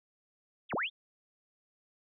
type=linear two-way sweep; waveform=sine; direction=down then up; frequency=3676 to 121.9 to 3676 Hz; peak=-30 dBFS; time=0.69-0.9 s; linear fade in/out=50 ms; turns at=0.74 s; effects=none